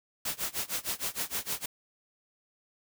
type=noise with tremolo; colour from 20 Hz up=white; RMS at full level=-31 dBFS; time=0.25-1.66 s; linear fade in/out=5 ms; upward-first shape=sine; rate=6.5 Hz; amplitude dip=95%; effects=none